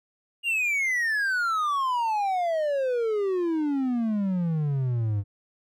triangle exponential sweep, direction down, 2844 to 98 Hz, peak -21 dBFS, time 0.43-5.24 s, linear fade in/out 50 ms, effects none

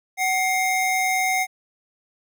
square tone pair together, 749 / 2118 Hz, F#5 / C7, +21 / +21 cents, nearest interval octave + tritone, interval 1800 cents, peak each -23 dBFS, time 0.17-1.47 s, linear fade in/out 50 ms, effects none

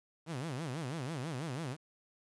sawtooth tone with vibrato, 144.2 Hz, D3, 31 cents flat, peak -33 dBFS, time 0.26-1.77 s, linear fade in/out 50 ms, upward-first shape sine, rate 6.1 Hz, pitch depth 280 cents each way, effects resampled to 24000 Hz + 10-bit

